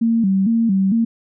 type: tone with vibrato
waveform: sine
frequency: 210 Hz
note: G#3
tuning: 19 cents sharp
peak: -13 dBFS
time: 0.01-1.05 s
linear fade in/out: 10 ms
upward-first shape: square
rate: 2.2 Hz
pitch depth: 150 cents each way
effects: none